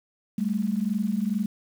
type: tone pair together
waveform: sine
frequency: 196.9 / 219.2 Hz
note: G3 / A3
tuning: +8 / -6 cents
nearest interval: major second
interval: 186 cents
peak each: -26 dBFS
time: 0.38-1.46 s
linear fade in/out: 5 ms
effects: 8-bit